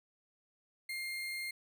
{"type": "tone", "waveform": "35% pulse", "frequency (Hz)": 2117, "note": "C7", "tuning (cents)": 20, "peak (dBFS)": -36, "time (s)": [0.89, 1.51], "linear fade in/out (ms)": 5, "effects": []}